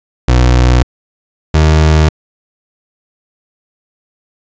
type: tone pair in turn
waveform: 30% pulse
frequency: 61.74 / 77.79 Hz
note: B1 / D#2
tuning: 0 / 0 cents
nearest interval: major third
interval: 400 cents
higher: second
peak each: -3 dBFS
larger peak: neither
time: 0.28-0.83 / 1.54-2.09 s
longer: neither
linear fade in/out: 5 ms
effects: resampled to 16000 Hz